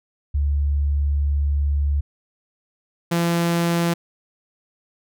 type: tone pair in turn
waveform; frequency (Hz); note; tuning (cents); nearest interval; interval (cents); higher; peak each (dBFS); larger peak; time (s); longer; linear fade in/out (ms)
sine / sawtooth; 71.7 / 170.12; D2 / F3; -41 / -45; octave + minor third; 1496; second; -17 / -14; second; 0.34-2.01 / 3.11-3.94; first; 10
effects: none